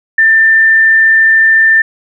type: tone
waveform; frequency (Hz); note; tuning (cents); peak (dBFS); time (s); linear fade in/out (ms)
sine; 1787; A6; +26; -4; 0.18-1.82; 5
effects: none